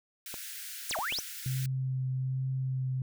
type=high-pass noise; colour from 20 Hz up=white; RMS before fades=-42 dBFS; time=0.26-1.66 s; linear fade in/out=2 ms; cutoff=1400 Hz; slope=96 dB/octave
type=clicks; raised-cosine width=1 ms; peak=-28 dBFS; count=5; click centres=0.341 / 0.911 / 0.988 / 1.124 / 1.187 s
type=exponential two-way sweep; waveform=sine; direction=down then up; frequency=11510 to 600 to 6340 Hz; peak=-31 dBFS; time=0.89-1.2 s; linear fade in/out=5 ms; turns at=0.97 s
type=tone with vibrato; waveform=sine; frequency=130.81 Hz; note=C3; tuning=in tune; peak=-29 dBFS; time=1.46-3.02 s; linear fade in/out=2 ms; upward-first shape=triangle; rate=1.2 Hz; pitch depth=15 cents each way
effects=none